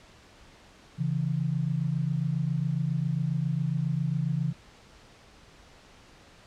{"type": "tone pair together", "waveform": "sine", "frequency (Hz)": [137.46, 164.81], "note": ["C#3", "E3"], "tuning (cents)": [-14, 0], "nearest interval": "minor third", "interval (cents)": 314, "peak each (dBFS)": -28, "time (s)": [0.98, 4.53], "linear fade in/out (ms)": 20, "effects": ["pink hiss -54 dBFS RMS until 6.46 s", "low-pass 6000 Hz 12 dB/octave"]}